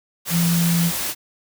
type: tone in noise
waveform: sine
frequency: 170 Hz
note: F3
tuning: 46 cents flat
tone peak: -16 dBFS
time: 0.3-0.92 s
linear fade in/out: 50 ms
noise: white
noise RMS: -25 dBFS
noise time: 0.25-1.15 s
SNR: +6 dB
effects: none